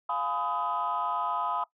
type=chord; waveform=sine; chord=F half-diminished seventh; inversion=none; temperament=just; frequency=698.5 / 838.1 / 1005.8 / 1257.2 Hz; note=F5 / Ab5 / Cb6 / Eb6; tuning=0 / +16 / +31 / +18 cents; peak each=-35 / -34 / -31 / -31 dBFS; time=0.09-1.64 s; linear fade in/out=5 ms; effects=noise-tail reverb RT60 0.1 s tail -18 dB re dry + tanh soft clip ceiling -20 dBFS